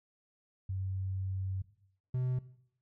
sine / triangle tone pair in turn, 95.1 / 126.94 Hz, F#2 / B2, +48 / +48 cents, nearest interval perfect fourth, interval 500 cents, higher second, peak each -33 / -28 dBFS, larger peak second, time 0.69-1.62 / 2.14-2.39 s, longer first, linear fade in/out 5 ms, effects noise-tail reverb RT60 0.7 s tail -17 dB re dry

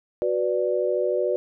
sine chord, B minor, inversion second, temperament equal, 370 / 493.9 / 587.3 Hz, F#4 / B4 / D5, 0 / 0 / 0 cents, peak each -25 dBFS, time 0.22-1.36 s, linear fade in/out 0 ms, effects none

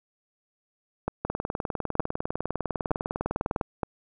two click trains, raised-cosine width 1 ms, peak -13 / -12 dBFS, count 48 / 4, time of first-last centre 1.25-3.612 / 1.08-3.832 s, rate 19.9 / 1.09 Hz, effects none

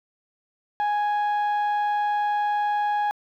sine tone pair together, 830.6 / 1661.2 Hz, G#5 / G#6, 0 / 0 cents, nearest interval octave, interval 1200 cents, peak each -19 / -29 dBFS, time 0.8-3.11 s, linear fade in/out 0 ms, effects tanh soft clip ceiling -19 dBFS + 10-bit

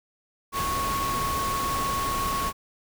sine tone in noise, 1103 Hz, C#6, 9 cents flat, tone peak -26 dBFS, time 0.52-2.53 s, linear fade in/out 50 ms, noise pink, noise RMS -31 dBFS, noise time 0.52-2.53 s, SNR +2 dB, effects none

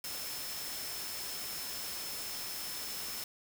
sine tone in noise, 5274 Hz, E8, in tune, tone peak -44 dBFS, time 0.04-3.24 s, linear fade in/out 2 ms, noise white, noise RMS -41 dBFS, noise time 0.04-3.24 s, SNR -6 dB, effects none

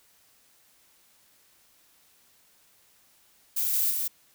violet noise with echo, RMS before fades -27 dBFS, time 3.56-3.91 s, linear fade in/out 10 ms, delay 170 ms, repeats 1, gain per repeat -2 dB, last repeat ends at 4.08 s, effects white hiss -62 dBFS RMS until 4.34 s

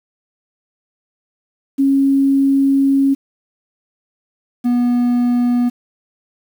sine / triangle tone pair in turn, 274 / 243.3 Hz, C#4 / B3, -20 / -26 cents, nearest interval major second, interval 206 cents, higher first, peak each -10 dBFS, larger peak neither, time 1.78-3.15 / 4.64-5.7 s, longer first, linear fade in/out 20 ms, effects 7-bit

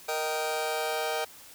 sawtooth chord, Eb major, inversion second, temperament just, 466.7 / 622.3 / 777.8 Hz, Bb4 / Eb5 / G5, +2 / 0 / -14 cents, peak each -29 dBFS, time 0.08-1.25 s, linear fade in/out 10 ms, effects white hiss -50 dBFS RMS until 1.54 s

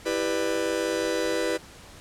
45% pulse chord, E minor seventh, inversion none, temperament just, 329.6 / 395.6 / 494.4 / 593.3 Hz, E4 / G4 / B4 / D5, 0 / +16 / +2 / +18 cents, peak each -30 / -31 / -28 / -32 dBFS, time 0.05-1.58 s, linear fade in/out 20 ms, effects pink hiss -47 dBFS RMS until 2 s + low-pass 10000 Hz 12 dB/octave

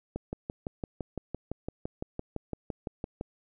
click train, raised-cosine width 2 ms, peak -20 dBFS, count 19, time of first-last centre 0.16-3.211 s, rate 5.9 Hz, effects none

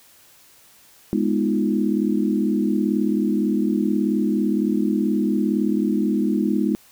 sine chord, F half-diminished seventh, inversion first, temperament equal, 207.7 / 246.9 / 311.1 / 349.2 Hz, Ab3 / Cb4 / Eb4 / F4, 0 / 0 / 0 / 0 cents, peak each -21 / -24 / -23 / -27 dBFS, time 1.13-6.75 s, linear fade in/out 0 ms, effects white hiss -52 dBFS RMS until 6.91 s

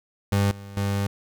30% pulse tone with level steps, 99.9 Hz, G2, 33 cents sharp, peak -16 / -35 / -20 dBFS, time 0.32-1.07 s, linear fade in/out 5 ms, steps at 0.51 / 0.77 s, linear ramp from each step 2 ms, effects none

